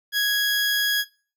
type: tone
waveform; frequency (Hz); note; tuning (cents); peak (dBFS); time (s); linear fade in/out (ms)
20% pulse; 1661.2; G#6; 0; -15; 0.12-1.05; 50
effects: noise-tail reverb RT60 0.4 s tail -21 dB re dry